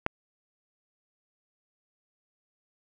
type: click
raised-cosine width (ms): 0.5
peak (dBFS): -10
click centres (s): 0.064
effects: none